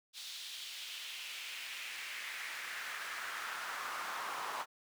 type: noise with high-pass filter sweep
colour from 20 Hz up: brown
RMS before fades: -43 dBFS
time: 0.13-4.66 s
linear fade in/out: 50 ms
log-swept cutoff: 3900 to 990 Hz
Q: 2.3
effects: none